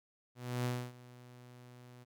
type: tone with ADSR envelope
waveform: sawtooth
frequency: 123.47 Hz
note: B2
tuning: in tune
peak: -28 dBFS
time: 0.35-2.05 s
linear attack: 300 ms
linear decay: 270 ms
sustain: -21 dB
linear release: 26 ms
effects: none